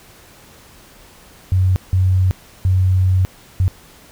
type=tone bursts at uneven times; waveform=sine; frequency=93 Hz; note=F#2; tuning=9 cents sharp; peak=-11 dBFS; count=4; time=1.52-1.76 / 1.93-2.31 / 2.65-3.25 / 3.6-3.68 s; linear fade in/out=0 ms; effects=pink hiss -45 dBFS RMS until 4.11 s